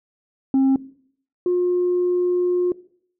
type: tone pair in turn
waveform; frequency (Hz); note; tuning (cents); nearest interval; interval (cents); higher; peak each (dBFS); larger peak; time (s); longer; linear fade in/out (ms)
sine; 267.7 / 357.3; C4 / F4; +40 / +40; perfect fourth; 500; second; -11 / -15; first; 0.54-0.76 / 1.46-2.72; second; 2
effects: noise-tail reverb RT60 0.6 s tail -20 dB re dry + tanh soft clip ceiling -13 dBFS